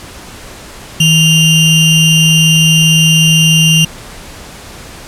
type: ring-modulated tone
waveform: square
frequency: 1480 Hz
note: F#6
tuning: in tune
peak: -3 dBFS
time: 1-3.85 s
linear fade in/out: 5 ms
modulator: 1320 Hz
effects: pink hiss -31 dBFS RMS until 5.07 s + low-pass 11000 Hz 12 dB/octave